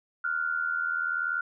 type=tone pair together; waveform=sine; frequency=1399.4 / 1480 Hz; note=F6 / F#6; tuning=+3 / 0 cents; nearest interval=minor second; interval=97 cents; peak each=-28 / -31 dBFS; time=0.24-1.41 s; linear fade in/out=5 ms; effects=none